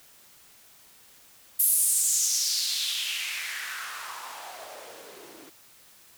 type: noise with band-pass filter sweep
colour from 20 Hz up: blue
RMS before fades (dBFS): -29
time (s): 1.59-5.5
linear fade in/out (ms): 10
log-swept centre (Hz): 12000 to 290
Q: 3.4
effects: white hiss -55 dBFS RMS until 6.17 s